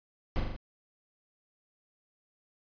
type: noise with echo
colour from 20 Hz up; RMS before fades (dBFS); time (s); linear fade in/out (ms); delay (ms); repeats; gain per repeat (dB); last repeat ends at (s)
brown; -28; 0.36-0.4; 0; 41; 4; -3; 0.564
effects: resampled to 11025 Hz